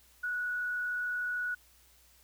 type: tone with frequency modulation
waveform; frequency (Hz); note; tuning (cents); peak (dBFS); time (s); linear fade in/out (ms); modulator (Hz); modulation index
sine; 1468; F#6; -14; -31; 0.23-1.55; 10; 33.4; 0.38
effects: added 60 Hz sine -66 dBFS peak until 2.23 s + white hiss -63 dBFS RMS until 2.23 s